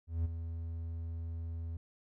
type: tone with ADSR envelope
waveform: triangle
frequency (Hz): 82.8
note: E2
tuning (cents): +8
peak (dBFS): -26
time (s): 0.07-1.77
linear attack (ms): 180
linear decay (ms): 17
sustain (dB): -9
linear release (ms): 3
effects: none